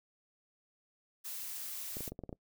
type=noise; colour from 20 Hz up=blue; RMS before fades=-42 dBFS; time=1.24-2.1 s; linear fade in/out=20 ms
type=clicks; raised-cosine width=2 ms; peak=-29 dBFS; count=8; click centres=1.969 / 2.007 / 2.078 / 2.12 / 2.191 / 2.237 / 2.293 / 2.328 s
effects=noise-tail reverb RT60 0.1 s tail -23 dB re dry